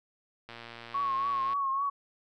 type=click train; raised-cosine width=0.3 ms; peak=-28 dBFS; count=123; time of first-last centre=0.49-1.533 s; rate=117 Hz
type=tone with vibrato; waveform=sine; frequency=1100 Hz; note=C#6; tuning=14 cents flat; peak=-27 dBFS; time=0.94-1.9 s; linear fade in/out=10 ms; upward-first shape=triangle; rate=3.6 Hz; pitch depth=57 cents each way
effects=none